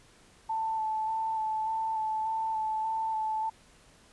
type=tone with vibrato; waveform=sine; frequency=880 Hz; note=A5; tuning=in tune; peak=-28 dBFS; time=0.49-3.5 s; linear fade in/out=10 ms; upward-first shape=square; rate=1.7 Hz; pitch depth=15 cents each way; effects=pink hiss -59 dBFS RMS until 4.12 s + resampled to 24000 Hz